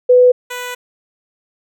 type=tone pair in turn; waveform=sine / 10% pulse; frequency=497.7 / 494.3 Hz; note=B4 / B4; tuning=+13 / +1 cents; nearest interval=unison; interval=12 cents; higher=first; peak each=-5 / -15 dBFS; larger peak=first; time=0.09-0.32 / 0.5-0.75 s; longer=second; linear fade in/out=10 ms; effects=none